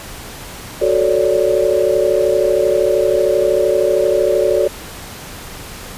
sine chord, D major seventh, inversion first, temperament equal, 370 / 440 / 554.4 / 587.3 Hz, F#4 / A4 / C#5 / D5, 0 / 0 / 0 / 0 cents, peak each -17 dBFS, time 0.81-4.68 s, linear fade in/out 10 ms, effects pink hiss -32 dBFS RMS until 5.97 s + resampled to 32000 Hz

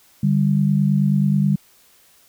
sine tone pair together, 147.4 / 196.76 Hz, D3 / G3, +7 / +7 cents, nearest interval perfect fourth, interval 500 cents, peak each -17 / -17 dBFS, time 0.23-1.56 s, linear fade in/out 5 ms, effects white hiss -54 dBFS RMS until 2.28 s

